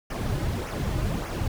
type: noise with flanger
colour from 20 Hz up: brown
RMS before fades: -28 dBFS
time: 0.1-1.48 s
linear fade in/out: 5 ms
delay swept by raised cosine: 0.24 to 4.44 ms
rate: 1.7 Hz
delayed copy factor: -0.65
effects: none